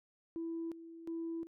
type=tone with tremolo; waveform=sine; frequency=330.9 Hz; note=E4; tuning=7 cents sharp; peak=-36 dBFS; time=0.36-1.47 s; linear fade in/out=0 ms; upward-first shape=square; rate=1.4 Hz; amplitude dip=75%; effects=tanh soft clip ceiling -33 dBFS